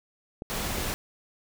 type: clicks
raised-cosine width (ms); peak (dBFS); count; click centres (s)
2; -22 / -21; 2; 0.421 / 0.783
type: noise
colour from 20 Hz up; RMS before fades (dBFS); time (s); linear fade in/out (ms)
pink; -31; 0.5-0.94; 0
effects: none